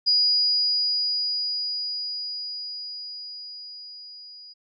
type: tone with level ramp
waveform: sine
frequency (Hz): 4900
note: D#8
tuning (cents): -27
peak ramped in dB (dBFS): -16 to -42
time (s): 0.06-4.54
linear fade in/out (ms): 20
effects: none